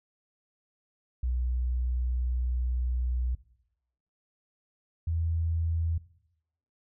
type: tone pair in turn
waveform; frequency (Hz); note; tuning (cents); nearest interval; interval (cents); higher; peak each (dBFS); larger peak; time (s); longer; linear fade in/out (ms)
sine; 61.74 / 82.41; B1 / E2; 0 / 0; perfect fourth; 500; second; -26; neither; 1.23-3.35 / 5.07-5.98; first; 5
effects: noise-tail reverb RT60 0.8 s tail -18 dB re dry